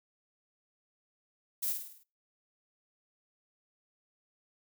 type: noise with echo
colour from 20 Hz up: violet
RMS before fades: -33 dBFS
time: 1.62-1.73 s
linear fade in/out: 10 ms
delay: 51 ms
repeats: 6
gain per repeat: -5 dB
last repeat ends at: 2.036 s
effects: noise-tail reverb RT60 0.3 s tail -22 dB re dry